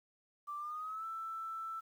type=tone with pitch glide; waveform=sine; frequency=1174.7 to 1326.2 Hz; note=D6 to E6; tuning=0 to +10 cents; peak=-39 dBFS; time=0.47-1.81 s; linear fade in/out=20 ms; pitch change=+210 cents; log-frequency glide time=0.57-1.05 s; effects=11-bit